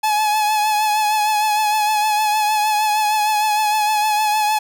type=tone with vibrato; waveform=45% pulse; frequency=850 Hz; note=G#5; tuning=40 cents sharp; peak=-15 dBFS; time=0.03-4.59 s; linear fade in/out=10 ms; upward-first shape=triangle; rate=6.5 Hz; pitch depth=41 cents each way; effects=none